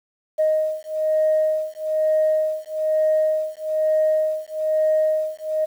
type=beating tone pair; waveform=sine; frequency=622.3 / 623.4 Hz; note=D#5 / D#5; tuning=0 / +3 cents; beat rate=1.1 Hz; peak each=-20 dBFS; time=0.38-5.66 s; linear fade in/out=20 ms; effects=tanh soft clip ceiling -11 dBFS + 8-bit